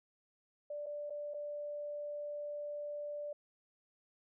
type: tone with dropouts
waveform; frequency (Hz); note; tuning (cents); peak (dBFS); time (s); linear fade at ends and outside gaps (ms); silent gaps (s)
sine; 587.3; D5; 0; -39; 0.7-3.33; 5; 0.861-0.865 / 1.098-1.104 / 1.338-1.343
effects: none